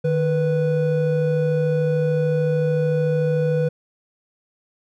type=tone pair together; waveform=triangle; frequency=153.1 / 492.8 Hz; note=D#3 / B4; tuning=-28 / -4 cents; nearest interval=octave + minor sixth; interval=2024 cents; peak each=-18 dBFS; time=0.04-3.69 s; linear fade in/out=10 ms; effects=none